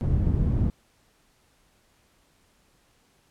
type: low-pass noise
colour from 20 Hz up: white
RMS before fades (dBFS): -23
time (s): 0.01-0.7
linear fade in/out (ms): 0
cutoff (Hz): 110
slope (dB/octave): 12
effects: pink hiss -64 dBFS RMS until 3.3 s + low-pass 12000 Hz 12 dB/octave